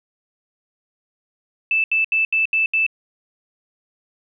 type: tone bursts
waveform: sine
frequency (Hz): 2637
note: E7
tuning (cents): 0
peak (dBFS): -15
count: 6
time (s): 1.71-2.865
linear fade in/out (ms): 2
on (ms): 130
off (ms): 75
effects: none